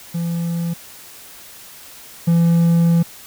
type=tone pair in turn; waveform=triangle; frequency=169.3 / 168.58 Hz; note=E3 / E3; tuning=+46 / +39 cents; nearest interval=unison; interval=7 cents; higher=first; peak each=-17 / -9 dBFS; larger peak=second; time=0.14-0.74 / 2.27-3.03 s; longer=second; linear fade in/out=10 ms; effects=white hiss -40 dBFS RMS until 3.26 s